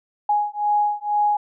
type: beating tone pair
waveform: sine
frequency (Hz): 830.6 / 832.7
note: G#5 / G#5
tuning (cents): 0 / +4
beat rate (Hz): 2.1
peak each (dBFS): -21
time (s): 0.29-1.37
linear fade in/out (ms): 5
effects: none